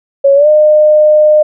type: tone with pitch glide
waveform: sine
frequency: 554.4 to 608.1 Hz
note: C#5 to D#5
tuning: 0 to -40 cents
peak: -3 dBFS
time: 0.24-1.43 s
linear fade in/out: 10 ms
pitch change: +160 cents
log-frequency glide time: 0.35-0.48 s
effects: none